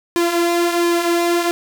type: tone with flanger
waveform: sawtooth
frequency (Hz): 343.7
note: F4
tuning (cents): -28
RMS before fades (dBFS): -17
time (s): 0.16-1.51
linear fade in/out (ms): 0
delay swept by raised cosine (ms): 1.4 to 5.2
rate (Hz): 1.4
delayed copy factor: -0.5
effects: none